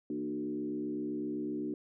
sine tone with frequency modulation, 300.6 Hz, D4, 40 cents sharp, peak -33 dBFS, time 0.1-1.74 s, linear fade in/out 2 ms, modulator 67.8 Hz, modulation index 1.1, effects none

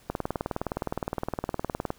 click train, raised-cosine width 1 ms, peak -14 dBFS, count 36, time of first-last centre 0.1-1.904 s, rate 19.4 Hz, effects pink hiss -58 dBFS RMS until 1.98 s

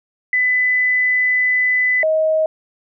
sine tone pair in turn, 2002 / 630.6 Hz, B6 / D#5, +23 / +23 cents, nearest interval octave + minor sixth, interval 2000 cents, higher first, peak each -13 dBFS, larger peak neither, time 0.33-2.03 / 2.03-2.46 s, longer first, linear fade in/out 2 ms, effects none

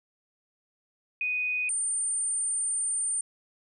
sine tone pair in turn, 2489 / 8970 Hz, D#7 / C#9, 0 / +19 cents, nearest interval octave + minor seventh, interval 2219 cents, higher second, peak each -26 dBFS, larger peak neither, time 1.21-1.69 / 1.69-3.21 s, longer second, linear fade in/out 2 ms, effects none

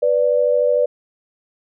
sine tone pair together, 493.9 / 587.3 Hz, B4 / D5, 0 / 0 cents, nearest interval minor third, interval 300 cents, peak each -16 dBFS, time 0.02-0.86 s, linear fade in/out 10 ms, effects none

